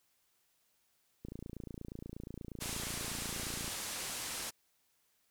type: click train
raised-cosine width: 3 ms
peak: -31 dBFS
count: 70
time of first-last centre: 1.25-3.68 s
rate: 28.4 Hz
type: low-pass noise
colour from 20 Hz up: white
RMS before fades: -41 dBFS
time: 2.6-4.51 s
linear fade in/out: 20 ms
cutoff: 11000 Hz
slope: 24 dB/octave
effects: white hiss -75 dBFS RMS until 5.3 s